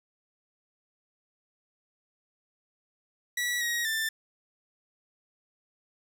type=tone with pitch steps; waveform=sawtooth; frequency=1943 / 1892 / 1777 Hz; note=B6 / A#6 / A6; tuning=-29 / +25 / +17 cents; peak=-24 dBFS; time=3.37-4.09 s; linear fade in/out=5 ms; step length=240 ms; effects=none